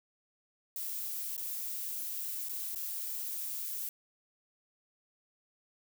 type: noise with dropouts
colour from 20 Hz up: violet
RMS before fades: -38 dBFS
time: 0.76-3.89 s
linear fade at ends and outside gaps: 1 ms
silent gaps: 1.366-1.378 / 2.486-2.494 / 2.748-2.758 s
effects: none